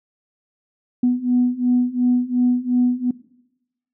sine beating tone pair, 245.6 / 248.4 Hz, B3 / B3, -9 / +10 cents, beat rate 2.8 Hz, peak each -19 / -17 dBFS, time 1.03-3.11 s, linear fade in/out 5 ms, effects noise-tail reverb RT60 0.9 s tail -20 dB re dry + tanh soft clip ceiling -8 dBFS

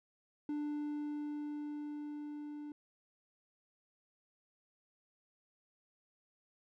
triangle tone with level ramp, 295.7 Hz, D4, 12 cents sharp, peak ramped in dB -33 to -41 dBFS, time 0.49-2.72 s, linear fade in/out 2 ms, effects none

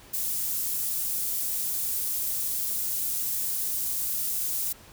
pink high-pass noise, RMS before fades -29 dBFS, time 0.13-4.73 s, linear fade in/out 10 ms, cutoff 12000 Hz, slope 12 dB/octave, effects pink hiss -51 dBFS RMS until 4.92 s

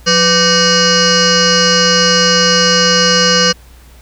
sine tone with frequency modulation, 2217 Hz, C#7, in tune, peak -7 dBFS, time 0.06-3.53 s, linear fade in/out 20 ms, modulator 679 Hz, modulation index 5.2, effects added 60 Hz sine -38 dBFS peak until 4.01 s + pink hiss -45 dBFS RMS until 4.01 s

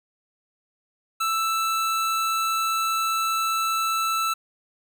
square tone pair together, 1322.5 / 2645 Hz, E6 / E7, +5 / +5 cents, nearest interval octave, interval 1200 cents, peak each -23 / -33 dBFS, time 1.2-4.34 s, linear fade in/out 10 ms, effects none

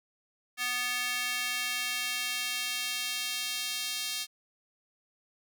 square tone with high-pass filter sweep, 246.9 Hz, B3, in tune, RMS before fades -33 dBFS, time 0.57-4.27 s, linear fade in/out 50 ms, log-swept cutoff 1900 to 3600 Hz, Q 1.4, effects none

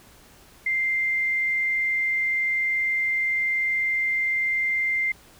sine tone, 2093 Hz, C7, in tune, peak -21 dBFS, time 0.66-5.12 s, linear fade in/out 5 ms, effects pink hiss -52 dBFS RMS until 5.39 s

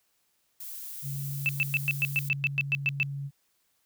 violet noise, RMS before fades -40 dBFS, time 0.6-2.29 s, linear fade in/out 5 ms
sine tone, 139.9 Hz, C#3, 16 cents sharp, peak -32 dBFS, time 1.02-3.31 s, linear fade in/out 50 ms
sine tone bursts, 2641 Hz, E7, 3 cents sharp, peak -22 dBFS, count 12, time 1.46-3.03 s, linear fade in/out 0 ms, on 30 ms, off 110 ms
effects white hiss -72 dBFS RMS until 3.85 s

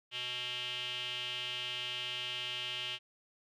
square tone with band-pass filter, 123.5 Hz, B2, in tune, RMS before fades -39 dBFS, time 0.11-2.99 s, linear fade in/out 50 ms, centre 3000 Hz, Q 7.1, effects none

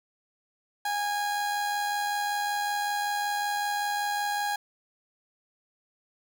30% pulse tone with amplitude modulation, 822 Hz, G#5, 18 cents flat, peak -23 dBFS, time 0.85-4.56 s, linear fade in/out 5 ms, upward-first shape sine, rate 85.3 Hz, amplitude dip 30%, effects none

